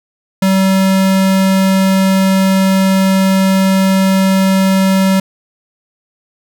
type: tone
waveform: square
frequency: 191.4 Hz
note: G3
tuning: 41 cents flat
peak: -9 dBFS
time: 0.42-5.2 s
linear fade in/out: 5 ms
effects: none